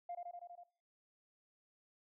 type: tone with echo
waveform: sine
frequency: 700 Hz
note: F5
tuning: 4 cents sharp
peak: -40 dBFS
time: 0.09-0.15 s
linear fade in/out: 5 ms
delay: 81 ms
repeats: 6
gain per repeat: -2 dB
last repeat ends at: 0.636 s
effects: noise-tail reverb RT60 0.4 s tail -18 dB re dry + tanh soft clip ceiling -37 dBFS